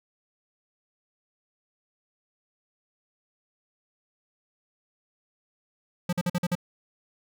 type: tone bursts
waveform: square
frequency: 176.8 Hz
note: F3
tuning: 22 cents sharp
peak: -24 dBFS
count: 6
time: 6.09-6.553 s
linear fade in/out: 5 ms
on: 38 ms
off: 47 ms
effects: none